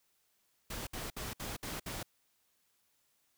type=noise bursts; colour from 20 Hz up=pink; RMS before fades=-41 dBFS; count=6; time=0.7-2.03 s; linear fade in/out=5 ms; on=170 ms; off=62 ms; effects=white hiss -75 dBFS RMS until 3.37 s